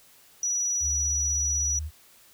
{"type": "tone", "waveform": "sine", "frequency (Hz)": 5860, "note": "F#8", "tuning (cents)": -18, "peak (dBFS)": -24, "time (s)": [0.43, 1.79], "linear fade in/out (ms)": 2}
{"type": "tone with vibrato", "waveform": "sine", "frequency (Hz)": 76.5, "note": "D#2", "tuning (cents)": -29, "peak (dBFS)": -30, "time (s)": [0.8, 1.91], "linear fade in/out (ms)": 50, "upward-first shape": "square", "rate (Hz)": 16, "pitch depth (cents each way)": 46}
{"effects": ["white hiss -56 dBFS RMS until 2.33 s"]}